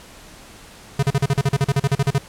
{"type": "tone bursts", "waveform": "square", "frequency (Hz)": 138.59, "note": "C#3", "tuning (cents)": 0, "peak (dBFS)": -15, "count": 16, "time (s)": [0.99, 2.183], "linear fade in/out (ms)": 5, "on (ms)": 38, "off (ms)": 39, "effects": ["pink hiss -43 dBFS RMS until 2.28 s", "low-pass 11000 Hz 12 dB/octave"]}